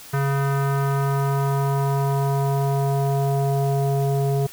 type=tone with low-pass filter sweep; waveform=square; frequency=138.59 Hz; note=C#3; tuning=in tune; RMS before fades=-21 dBFS; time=0.13-4.47 s; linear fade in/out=10 ms; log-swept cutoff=1500 to 580 Hz; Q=2.4; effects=white hiss -42 dBFS RMS until 4.52 s